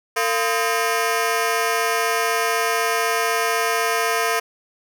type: ring-modulated tone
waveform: 15% pulse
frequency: 572 Hz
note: D5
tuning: 46 cents flat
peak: -9 dBFS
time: 0.16-4.4 s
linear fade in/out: 10 ms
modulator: 118 Hz
effects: none